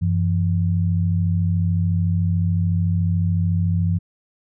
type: tone pair together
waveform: sine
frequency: 94.4 / 168.2 Hz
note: F#2 / E3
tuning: +35 / +35 cents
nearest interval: minor seventh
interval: 1000 cents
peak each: -18 / -21 dBFS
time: 0.01-3.99 s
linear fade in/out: 20 ms
effects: none